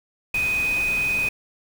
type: tone in noise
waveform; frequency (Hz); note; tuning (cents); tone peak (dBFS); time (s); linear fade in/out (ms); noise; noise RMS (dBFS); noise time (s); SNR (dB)
sine; 2500; D#7; +8; -20; 0.34-1.29; 5; pink; -34; 0.34-1.29; +11
effects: none